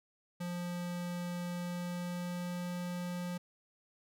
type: tone with pitch glide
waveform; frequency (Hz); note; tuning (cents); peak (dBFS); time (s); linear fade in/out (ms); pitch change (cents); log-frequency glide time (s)
square; 175.8 to 177.13; F3 to F3; +12 to +25; -37; 0.4-3.38; 10; +13; 1.48-2.7
effects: none